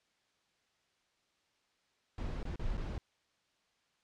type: noise with dropouts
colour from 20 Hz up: brown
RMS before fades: -37 dBFS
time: 2.18-2.98 s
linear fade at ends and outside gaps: 1 ms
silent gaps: 2.43-2.453 / 2.558-2.595 / 2.771-2.777 s
effects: white hiss -75 dBFS RMS until 4.03 s + low-pass 5000 Hz 12 dB/octave